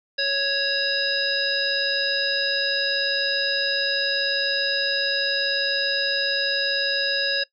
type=harmonic tone; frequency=554.4 Hz; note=C#5; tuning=in tune; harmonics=1 / 3 / 5 / 7 / 9; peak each=-29 / -25 / -30 / -27 / -25 dBFS; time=0.18-7.44 s; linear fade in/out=10 ms; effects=noise-tail reverb RT60 0.1 s tail -21 dB re dry